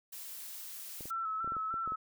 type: noise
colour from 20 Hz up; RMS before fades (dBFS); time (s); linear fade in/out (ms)
blue; -45; 0.12-1.11; 10
type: clicks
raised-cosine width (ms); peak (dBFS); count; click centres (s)
2; -34; 9; 1.008 / 1.056 / 1.445 / 1.476 / 1.521 / 1.567 / 1.741 / 1.876 / 1.921
type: tone with vibrato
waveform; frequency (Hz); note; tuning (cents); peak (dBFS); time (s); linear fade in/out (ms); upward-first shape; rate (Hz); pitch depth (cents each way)
sine; 1318.5; E6; 0; -33; 1.1-1.96; 10; square; 3.3; 31
effects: none